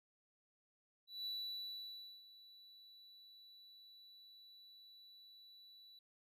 triangle tone with ADSR envelope, 3951 Hz, B7, in tune, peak -39 dBFS, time 1.07-5.99 s, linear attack 190 ms, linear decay 960 ms, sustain -18 dB, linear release 3 ms, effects none

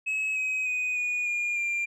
sine tone with pitch steps, 2571 / 2533 / 2495 / 2458 / 2421 / 2385 Hz, E7 / D#7 / D#7 / D#7 / D#7 / D7, -44 / +30 / +4 / -22 / -48 / +26 cents, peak -23 dBFS, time 0.06-1.86 s, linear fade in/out 20 ms, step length 300 ms, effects tanh soft clip ceiling -25 dBFS

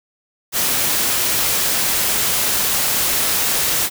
white noise, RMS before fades -18 dBFS, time 0.52-3.9 s, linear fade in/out 50 ms, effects none

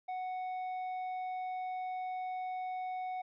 triangle tone with tanh clipping, 740 Hz, F#5, in tune, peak -37 dBFS, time 0.08-3.22 s, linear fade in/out 10 ms, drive 10 dB, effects none

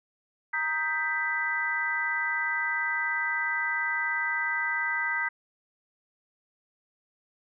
sine tone cluster, 931 / 1251 / 1570 / 1987 Hz, A#5 / D#6 / G6 / B6, -2 / +9 / +2 / +10 cents, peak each -35 / -36 / -30 / -29 dBFS, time 0.53-5.29 s, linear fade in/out 10 ms, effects none

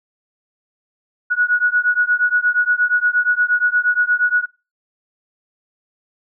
sine beating tone pair, 1458 / 1466.5 Hz, F#6 / F#6, -26 / -16 cents, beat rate 8.5 Hz, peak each -17 dBFS, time 1.3-4.46 s, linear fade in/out 20 ms, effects noise-tail reverb RT60 0.3 s tail -24 dB re dry

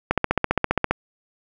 click train, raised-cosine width 0.5 ms, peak -3 dBFS, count 13, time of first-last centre 0.11-0.91 s, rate 15 Hz, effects none

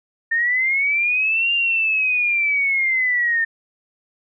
sine linear two-way sweep, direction up then down, 1807 to 2802 to 1807 Hz, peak -16 dBFS, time 0.31-3.45 s, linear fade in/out 10 ms, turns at 1.53 s, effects none

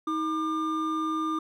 triangle tone pair together, 317 / 1200 Hz, D#4 / D6, +32 / +37 cents, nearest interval octave + major seventh, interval 2305 cents, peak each -27 dBFS, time 0.07-1.39 s, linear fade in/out 5 ms, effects none

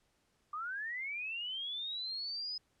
sine linear sweep, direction up, 1174.7 to 5070 Hz, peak -37 dBFS, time 0.53-2.58 s, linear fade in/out 5 ms, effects pink hiss -75 dBFS RMS until 2.8 s + low-pass 10000 Hz 12 dB/octave

